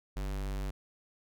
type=tone; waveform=square; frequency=48.79 Hz; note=G1; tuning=7 cents flat; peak=-34 dBFS; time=0.16-0.71 s; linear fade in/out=10 ms; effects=none